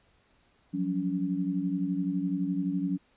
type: tone cluster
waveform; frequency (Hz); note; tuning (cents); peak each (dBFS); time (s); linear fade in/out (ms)
sine; 176.6 / 188.4 / 281.7; F3 / F#3 / C#4; +20 / +32 / +28; -32 / -32 / -30; 0.73-2.98; 20
effects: pink hiss -66 dBFS RMS until 3.16 s + resampled to 8000 Hz